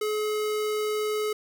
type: tone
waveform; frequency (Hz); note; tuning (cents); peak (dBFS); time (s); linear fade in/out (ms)
square; 425.6; G#4; +42; -26; 0.01-1.33; 5
effects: none